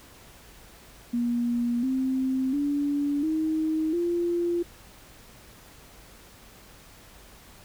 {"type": "tone with pitch steps", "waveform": "sine", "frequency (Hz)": [238.7, 261.8, 287.2, 315, 345.5], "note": ["A#3", "C4", "D4", "D#4", "F4"], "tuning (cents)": [41, 1, -39, 21, -19], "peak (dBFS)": -23, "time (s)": [1.13, 4.63], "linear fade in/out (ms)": 10, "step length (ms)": 700, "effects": ["added 50 Hz sine -58 dBFS peak until 7.64 s", "pink hiss -51 dBFS RMS until 7.64 s"]}